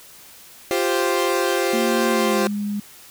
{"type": "chord", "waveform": "sawtooth", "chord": "F suspended second", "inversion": "none", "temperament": "equal", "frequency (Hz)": [349.2, 392, 523.3], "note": ["F4", "G4", "C5"], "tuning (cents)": [0, 0, 0], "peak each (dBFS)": -19, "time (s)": [0.71, 2.47], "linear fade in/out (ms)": 0}
{"type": "tone with pitch glide", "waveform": "sine", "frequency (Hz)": [229.5, 205.6], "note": ["A#3", "G#3"], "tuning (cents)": [-27, -17], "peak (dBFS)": -22, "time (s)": [1.73, 2.8], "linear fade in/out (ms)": 5, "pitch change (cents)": -190, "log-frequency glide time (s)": [2.1, 2.45]}
{"effects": ["white hiss -45 dBFS RMS until 3.1 s"]}